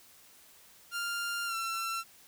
sawtooth tone with pitch glide, 1396.9 to 1348.5 Hz, F6 to E6, 0 to +39 cents, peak -29 dBFS, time 0.91-2.04 s, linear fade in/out 50 ms, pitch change -61 cents, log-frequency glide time 1.46-1.55 s, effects white hiss -58 dBFS RMS until 2.27 s

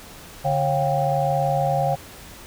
sine tone cluster, 144.1 / 545 / 709 / 790 Hz, D3 / C#5 / F5 / G5, -33 / -29 / +26 / +13 cents, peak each -24 dBFS, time 0.44-1.96 s, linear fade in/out 20 ms, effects pink hiss -42 dBFS RMS until 2.46 s

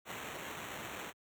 violet noise with sample-and-hold, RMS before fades -44 dBFS, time 0.05-1.13 s, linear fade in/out 50 ms, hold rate 4900 Hz, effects high-pass 80 Hz 12 dB/octave

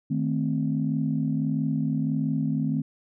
sine chord, A diminished, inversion second, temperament equal, 155.56 / 220 / 261.6 Hz, Eb3 / A3 / C4, 0 / 0 / 0 cents, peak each -26 / -28 / -27 dBFS, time 0.1-2.82 s, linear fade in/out 10 ms, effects tanh soft clip ceiling -13 dBFS

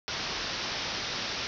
white low-pass noise, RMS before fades -34 dBFS, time 0.08-1.47 s, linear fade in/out 0 ms, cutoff 5800 Hz, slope 96 dB/octave, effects none

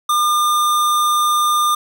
square tone, 1204 Hz, D6, 43 cents sharp, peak -14 dBFS, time 0.09-1.75 s, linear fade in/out 5 ms, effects none

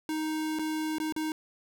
square tone with dropouts, 312.1 Hz, D#4, 5 cents sharp, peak -30 dBFS, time 0.09-1.32 s, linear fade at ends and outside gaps 1 ms, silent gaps 0.588-0.593 / 0.984-1 / 1.124-1.163 s, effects none

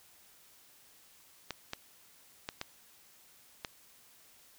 clicks, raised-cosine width 0.2 ms, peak -19 dBFS, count 5, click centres 1.507 / 1.734 / 2.489 / 2.614 / 3.648 s, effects white hiss -61 dBFS RMS until 4.58 s

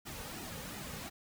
pink noise with flanger, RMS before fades -44 dBFS, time 0.05-1.1 s, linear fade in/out 20 ms, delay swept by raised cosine 1.8 to 3 ms, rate 2.8 Hz, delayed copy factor -0.65, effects none

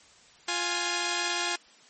5% pulse tone pair together, 350.2 / 832.9 Hz, F4 / G#5, +5 / +5 cents, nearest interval octave + minor third, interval 1500 cents, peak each -18 dBFS, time 0.48-1.56 s, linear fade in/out 5 ms, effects white hiss -56 dBFS RMS until 1.89 s + MP3 32 kbps

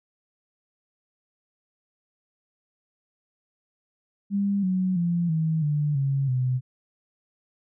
sine tone with pitch steps, 200 / 185.53 / 172.11 / 159.66 / 148.11 / 137.4 / 127.46 Hz, G3 / F#3 / F3 / D#3 / D3 / C#3 / C3, +35 / +5 / -25 / +45 / +15 / -15 / -45 cents, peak -21 dBFS, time 4.3-6.61 s, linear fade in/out 50 ms, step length 330 ms, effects none

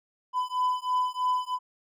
triangle beating tone pair, 1002 / 1005.1 Hz, B5 / B5, +25 / +30 cents, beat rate 3.1 Hz, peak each -26 dBFS, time 0.33-1.59 s, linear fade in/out 50 ms, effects none

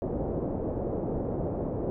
white low-pass noise, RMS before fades -31 dBFS, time 0.02-1.9 s, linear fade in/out 0 ms, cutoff 560 Hz, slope 24 dB/octave, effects none

